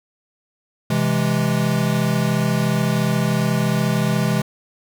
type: chord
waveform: square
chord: C augmented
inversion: none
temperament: equal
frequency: 130.81 / 164.81 / 207.7 Hz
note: C3 / E3 / G#3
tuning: 0 / 0 / 0 cents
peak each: -22 dBFS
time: 0.9-4.42 s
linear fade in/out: 5 ms
effects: none